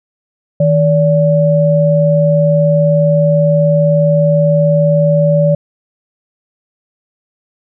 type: tone pair together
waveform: sine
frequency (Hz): 158.03 / 577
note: D#3 / D5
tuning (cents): +27 / -31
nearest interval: octave + minor seventh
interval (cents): 2242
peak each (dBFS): -10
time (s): 0.6-5.55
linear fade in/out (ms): 5
effects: none